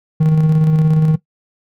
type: tone with tremolo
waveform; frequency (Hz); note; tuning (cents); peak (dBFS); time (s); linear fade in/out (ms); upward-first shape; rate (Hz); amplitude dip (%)
triangle; 156.8; D#3; +14; -6; 0.2-1.16; 10; square; 17; 30
effects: noise-tail reverb RT60 0.1 s tail -17 dB re dry